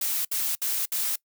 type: noise bursts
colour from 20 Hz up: blue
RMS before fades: -27 dBFS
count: 4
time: 0.01-1.159 s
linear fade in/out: 5 ms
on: 240 ms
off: 63 ms
effects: noise-tail reverb RT60 0.1 s tail -23 dB re dry